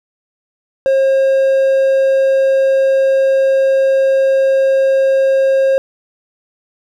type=tone; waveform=triangle; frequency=537 Hz; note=C5; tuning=45 cents sharp; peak=-7 dBFS; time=0.86-5.78 s; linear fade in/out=0 ms; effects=none